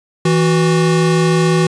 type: tone pair together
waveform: square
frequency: 163.39 / 370 Hz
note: E3 / F#4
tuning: -15 / 0 cents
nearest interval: octave + major second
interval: 1415 cents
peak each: -13 / -16 dBFS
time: 0.25-1.67 s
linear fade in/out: 5 ms
effects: resampled to 22050 Hz